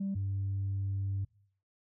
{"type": "tone pair in turn", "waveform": "sine", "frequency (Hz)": [196, 98], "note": ["G3", "G2"], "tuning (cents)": [0, 0], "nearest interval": "octave", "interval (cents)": 1200, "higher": "first", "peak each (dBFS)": [-30, -29], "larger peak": "second", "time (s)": [[0, 0.15], [0.15, 1.25]], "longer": "second", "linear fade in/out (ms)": 10, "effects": ["noise-tail reverb RT60 0.6 s tail -24 dB re dry", "tanh soft clip ceiling -28 dBFS"]}